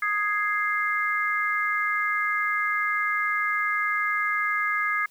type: chord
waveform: sine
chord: Ab major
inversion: second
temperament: equal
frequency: 1244.5 / 1661.2 / 2093 Hz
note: Eb6 / Ab6 / C7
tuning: 0 / 0 / 0 cents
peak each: -27 dBFS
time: 0.02-5.06 s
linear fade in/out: 5 ms
effects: white hiss -59 dBFS RMS until 5.1 s